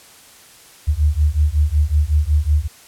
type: beating tone pair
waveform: sine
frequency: 72.4 / 77.8 Hz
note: D2 / D#2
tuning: -24 / 0 cents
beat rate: 5.4 Hz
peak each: -16 dBFS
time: 0.87-2.68 s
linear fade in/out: 20 ms
effects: white hiss -45 dBFS RMS until 2.87 s + low-pass 12000 Hz 12 dB/octave